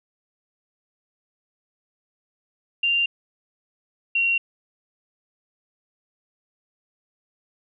sine tone pair in turn, 2784 / 2747 Hz, F7 / F7, -6 / -29 cents, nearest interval unison, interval 23 cents, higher first, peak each -18 dBFS, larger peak neither, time 2.83-3.06 / 4.15-4.38 s, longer neither, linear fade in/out 5 ms, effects none

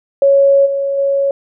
sine tone with level steps, 554.4 Hz, C#5, in tune, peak -6 / -14 / -11 dBFS, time 0.22-1.31 s, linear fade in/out 2 ms, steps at 0.65 / 0.97 s, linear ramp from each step 20 ms, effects none

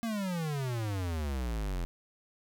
square exponential sweep, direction down, 235.2 to 41.64 Hz, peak -32 dBFS, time 0.03-1.85 s, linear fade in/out 0 ms, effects none

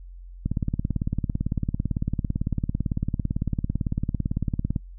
click train, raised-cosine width 5 ms, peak -12 dBFS, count 78, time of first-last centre 0.46-4.762 s, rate 17.9 Hz, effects noise-tail reverb RT60 0.1 s tail -25 dB re dry + added 44 Hz sine -39 dBFS peak until 4.98 s

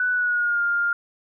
sine tone with pitch glide, 1488 to 1405.3 Hz, F#6 to F6, +9 to +10 cents, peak -19 dBFS, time 0-0.93 s, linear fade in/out 2 ms, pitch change -99 cents, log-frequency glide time 0.11-0.62 s, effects none

